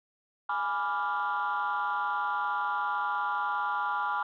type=chord; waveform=sine; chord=G# diminished seventh; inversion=none; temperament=equal; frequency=830.6 / 987.8 / 1174.7 / 1396.9 Hz; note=G#5 / B5 / D6 / F6; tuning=0 / 0 / 0 / 0 cents; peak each=-32 dBFS; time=0.49-4.23 s; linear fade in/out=5 ms; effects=tanh soft clip ceiling -22 dBFS